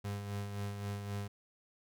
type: tone with tremolo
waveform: 35% pulse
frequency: 101.3 Hz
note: G#2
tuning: 43 cents flat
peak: -34 dBFS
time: 0.04-1.28 s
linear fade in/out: 10 ms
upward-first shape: sine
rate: 3.8 Hz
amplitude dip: 45%
effects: none